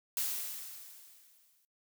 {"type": "noise with exponential decay", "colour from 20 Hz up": "blue", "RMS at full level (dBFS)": -32, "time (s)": [0.17, 1.65], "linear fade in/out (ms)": 1, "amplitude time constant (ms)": 320, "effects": ["noise-tail reverb RT60 0.2 s tail -26 dB re dry"]}